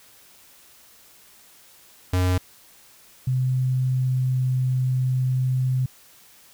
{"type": "tone pair in turn", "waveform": ["square", "sine"], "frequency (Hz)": [91.1, 128.61], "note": ["F#2", "C3"], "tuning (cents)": [-26, -29], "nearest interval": "tritone", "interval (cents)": 597, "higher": "second", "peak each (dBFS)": -19, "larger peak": "neither", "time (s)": [[2.13, 2.38], [3.27, 5.86]], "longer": "second", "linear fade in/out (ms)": 5, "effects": ["white hiss -52 dBFS RMS until 6.53 s"]}